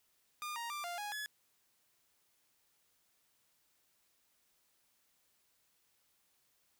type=tone with pitch steps; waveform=sawtooth; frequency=1210 / 936 / 1183 / 698 / 829 / 1701 Hz; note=D#6 / A#5 / D6 / F5 / G#5 / G#6; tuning=-49 / +7 / +12 / -1 / -3 / +41 cents; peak=-36 dBFS; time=0.42-1.26 s; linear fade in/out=0 ms; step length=140 ms; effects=white hiss -75 dBFS RMS until 6.79 s